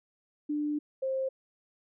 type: tone pair in turn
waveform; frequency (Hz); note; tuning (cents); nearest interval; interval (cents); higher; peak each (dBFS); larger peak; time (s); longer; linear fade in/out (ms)
sine; 296.8 / 529.4; D4 / C5; +18 / +20; minor seventh; 1002; second; -28; neither; 0.49-0.79 / 1.02-1.29; first; 10
effects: none